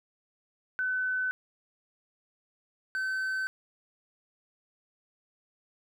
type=tone pair in turn; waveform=sine / triangle; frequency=1511 / 1532.1 Hz; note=F#6 / G6; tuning=+36 / -40 cents; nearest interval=unison; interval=24 cents; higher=second; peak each=-27 dBFS; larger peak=neither; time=0.79-1.31 / 2.95-3.47 s; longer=neither; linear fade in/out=0 ms; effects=none